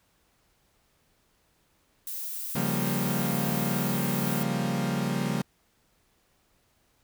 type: noise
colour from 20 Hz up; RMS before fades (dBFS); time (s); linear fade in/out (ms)
violet; -35; 2.07-4.43; 2
type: chord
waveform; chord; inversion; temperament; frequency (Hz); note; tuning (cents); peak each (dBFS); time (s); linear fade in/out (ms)
40% pulse; G half-diminished seventh; second; equal; 138.59 / 174.61 / 196 / 233.1; Db3 / F3 / G3 / Bb3; 0 / 0 / 0 / 0; -31; 2.55-5.42; 5
effects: pink hiss -68 dBFS RMS until 7.03 s